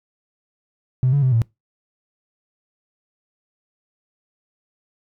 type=tone with pitch steps; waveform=triangle; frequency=128.3 / 141.9 / 129.6 / 114.4 Hz; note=C3 / C#3 / C3 / A#2; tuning=-34 / +41 / -16 / -32 cents; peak=-10 dBFS; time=1.03-1.418 s; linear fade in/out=0 ms; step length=97 ms; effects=noise-tail reverb RT60 0.2 s tail -26 dB re dry + tanh soft clip ceiling -11 dBFS